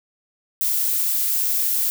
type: noise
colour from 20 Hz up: violet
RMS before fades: -21 dBFS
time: 0.61-1.9 s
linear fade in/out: 0 ms
effects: none